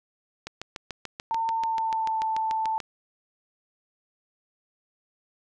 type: click train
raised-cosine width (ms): 0.2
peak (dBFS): -17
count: 17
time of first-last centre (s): 0.47-2.802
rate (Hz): 6.86
type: tone with pitch glide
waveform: sine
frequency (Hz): 905 to 883.3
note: A5 to A5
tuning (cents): +48 to +6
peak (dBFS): -24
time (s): 1.31-2.78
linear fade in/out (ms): 0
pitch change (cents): -42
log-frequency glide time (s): 1.49-2.2
effects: none